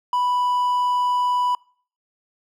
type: tone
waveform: triangle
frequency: 987.8 Hz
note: B5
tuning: in tune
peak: -16 dBFS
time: 0.13-1.55 s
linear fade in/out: 2 ms
effects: noise-tail reverb RT60 0.5 s tail -25 dB re dry